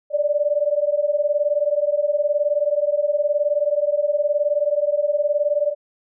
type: beating tone pair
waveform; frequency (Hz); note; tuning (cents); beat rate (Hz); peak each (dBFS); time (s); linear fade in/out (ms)
sine; 578 / 597; D5 / D5; -28 / +28; 19; -20; 0.1-5.75; 50
effects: none